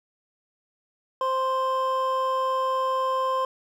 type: tone pair together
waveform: triangle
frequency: 523 / 1046 Hz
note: C5 / C6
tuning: -1 / -1 cents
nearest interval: octave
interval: 1200 cents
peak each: -25 / -22 dBFS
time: 1.21-3.45 s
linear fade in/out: 2 ms
effects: none